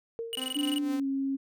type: tone with exponential decay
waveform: sine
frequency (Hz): 459.8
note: A#4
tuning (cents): -24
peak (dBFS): -30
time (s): 0.19-0.7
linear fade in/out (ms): 0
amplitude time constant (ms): 110
type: tone bursts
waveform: square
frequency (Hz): 2924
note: F#7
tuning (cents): -21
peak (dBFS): -31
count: 11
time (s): 0.33-0.783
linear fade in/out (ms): 0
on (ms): 23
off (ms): 20
type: tone with tremolo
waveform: sawtooth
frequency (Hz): 259.3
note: C4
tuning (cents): -15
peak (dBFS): -31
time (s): 0.37-1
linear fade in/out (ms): 2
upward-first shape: triangle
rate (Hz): 4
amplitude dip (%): 80
type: tone with pitch glide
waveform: sine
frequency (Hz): 289.6 to 271.8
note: D4 to C#4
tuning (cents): -24 to -34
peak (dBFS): -27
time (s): 0.55-1.37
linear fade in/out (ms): 20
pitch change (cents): -110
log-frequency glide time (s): 0.85-1.07
effects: none